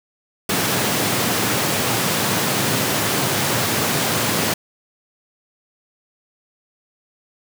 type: high-pass noise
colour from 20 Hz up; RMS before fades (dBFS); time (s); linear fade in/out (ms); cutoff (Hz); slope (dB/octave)
pink; -20; 0.49-4.54; 5; 100; 48
effects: none